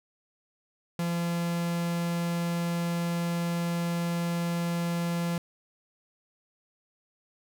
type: tone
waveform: 45% pulse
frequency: 171 Hz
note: F3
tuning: 36 cents flat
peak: -27 dBFS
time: 0.99-5.38 s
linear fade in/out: 2 ms
effects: none